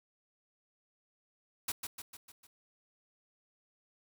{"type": "noise with echo", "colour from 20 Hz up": "white", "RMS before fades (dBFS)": -35, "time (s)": [1.68, 1.72], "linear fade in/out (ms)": 5, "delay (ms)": 150, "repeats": 5, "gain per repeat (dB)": -5, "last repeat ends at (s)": 2.47, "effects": []}